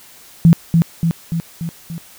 sine tone with echo, 166.6 Hz, E3, 19 cents sharp, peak -4 dBFS, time 0.45-0.53 s, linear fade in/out 0 ms, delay 290 ms, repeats 5, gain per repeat -4 dB, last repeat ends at 1.98 s, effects white hiss -43 dBFS RMS until 2.18 s

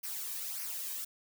blue noise with flanger, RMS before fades -39 dBFS, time 0.03-1.05 s, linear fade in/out 10 ms, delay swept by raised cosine 0.26 to 1.46 ms, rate 1.7 Hz, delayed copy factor -0.6, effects none

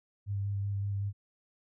sine tone with vibrato, 100 Hz, G2, 35 cents sharp, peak -30 dBFS, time 0.26-1.13 s, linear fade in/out 50 ms, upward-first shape square, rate 5.3 Hz, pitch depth 13 cents each way, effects none

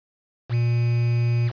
triangle tone with quantisation, 118.9 Hz, A#2, 35 cents sharp, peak -16 dBFS, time 0.49-1.52 s, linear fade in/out 50 ms, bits 6, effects resampled to 11025 Hz

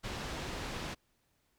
pink low-pass noise, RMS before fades -40 dBFS, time 0.03-0.95 s, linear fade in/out 20 ms, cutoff 5300 Hz, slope 12 dB/octave, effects pink hiss -75 dBFS RMS until 1.58 s

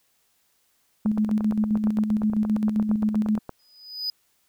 sine tone with tremolo, 213.6 Hz, G#3, 49 cents sharp, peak -18 dBFS, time 1.05-3.39 s, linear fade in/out 10 ms, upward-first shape square, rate 7.6 Hz, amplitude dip 50%
click train, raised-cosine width 1 ms, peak -19 dBFS, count 22, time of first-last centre 1.06-3.493 s, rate 8.63 Hz
triangle tone with exponential growth, 4978 Hz, D#8, in tune, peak -22 dBFS, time 3.59-4.1 s, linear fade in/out 2 ms, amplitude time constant 110 ms
effects white hiss -67 dBFS RMS until 4.48 s

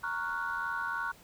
sine chord, Gb major seventh, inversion first, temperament equal, 932.3 / 1108.7 / 1396.9 / 1480 Hz, Bb5 / Db6 / F6 / Gb6, 0 / 0 / 0 / 0 cents, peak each -38 / -37 / -38 / -34 dBFS, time 0.03-1.12 s, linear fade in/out 10 ms, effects tanh soft clip ceiling -24 dBFS + pink hiss -57 dBFS RMS until 1.23 s

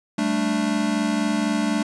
square chord, G suspended second, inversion none, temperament equal, 196 / 220 / 293.7 Hz, G3 / A3 / D4, 0 / 0 / 0 cents, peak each -28 / -24 / -25 dBFS, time 0.18-1.83 s, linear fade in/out 5 ms, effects resampled to 22050 Hz

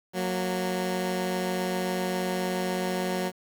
15% pulse tone pair together, 183.58 / 231.3 Hz, F#3 / A#3, -13 / -13 cents, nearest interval major third, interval 400 cents, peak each -21 / -28 dBFS, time 0.13-3.32 s, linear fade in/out 50 ms, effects 9-bit

